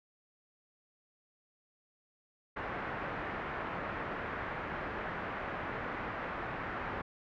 white low-pass noise, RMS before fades -39 dBFS, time 2.56-7.02 s, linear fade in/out 10 ms, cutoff 1800 Hz, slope 24 dB/octave, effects none

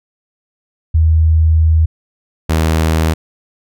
sine / sawtooth tone pair in turn, 79.9 / 79.9 Hz, D#2 / D#2, +47 / +47 cents, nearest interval unison, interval 0 cents, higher neither, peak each -7 dBFS, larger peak neither, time 0.94-1.86 / 2.49-3.14 s, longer first, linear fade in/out 10 ms, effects none

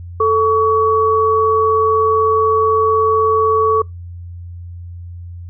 sine tone pair together, 440.3 / 1129 Hz, A4 / C#6, +1 / +31 cents, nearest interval octave + major third, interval 1630 cents, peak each -13 dBFS, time 0.2-3.82 s, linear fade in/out 5 ms, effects noise-tail reverb RT60 0.2 s tail -26 dB re dry + added 87 Hz sine -28 dBFS peak until 5.49 s

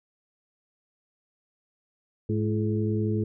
harmonic tone with a mistuned harmonic, 106.6 Hz, G#2, 46 cents sharp, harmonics 1 / 2 / 3 / 4, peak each -26 / -29 / -31 / -32 dBFS, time 2.29-3.24 s, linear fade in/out 5 ms, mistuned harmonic 3, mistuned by +82 cents, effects none

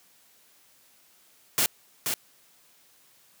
white noise with echo, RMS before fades -23 dBFS, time 1.58-1.66 s, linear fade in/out 0 ms, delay 480 ms, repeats 1, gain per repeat -5 dB, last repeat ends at 2.14 s, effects white hiss -60 dBFS RMS until 3.4 s + high-pass 100 Hz 12 dB/octave

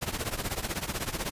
pink noise with tremolo, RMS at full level -29 dBFS, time 0.01-1.31 s, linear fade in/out 20 ms, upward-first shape triangle, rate 16 Hz, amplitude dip 90%, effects resampled to 32000 Hz

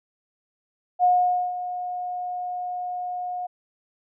sine tone with ADSR envelope, 721 Hz, F#5, 45 cents flat, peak -14 dBFS, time 0.99-3.47 s, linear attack 47 ms, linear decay 490 ms, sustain -13 dB, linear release 12 ms, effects none

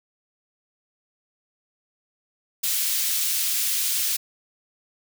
white high-pass noise, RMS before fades -24 dBFS, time 2.63-4.17 s, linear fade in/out 10 ms, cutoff 2800 Hz, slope 12 dB/octave, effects none

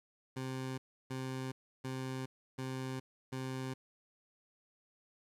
20% pulse tone bursts, 130.81 Hz, C3, in tune, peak -33 dBFS, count 5, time 0.36-3.74 s, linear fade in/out 10 ms, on 420 ms, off 320 ms, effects low-pass 11000 Hz 12 dB/octave + 11-bit

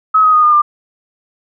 sine tone with pitch steps, 1280 / 1258 / 1236.4 / 1215.2 / 1194.3 Hz, D#6 / D#6 / D#6 / D#6 / D6, +49 / +19 / -11 / -41 / +29 cents, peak -6 dBFS, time 0.14-0.62 s, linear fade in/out 10 ms, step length 96 ms, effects none

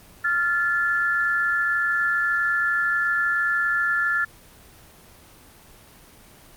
sine tone pair together, 1388.7 / 1736 Hz, F6 / A6, -10 / -24 cents, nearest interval major third, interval 386 cents, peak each -22 / -22 dBFS, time 0.24-4.25 s, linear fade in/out 10 ms, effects pink hiss -49 dBFS RMS until 6.56 s + Opus 24 kbps

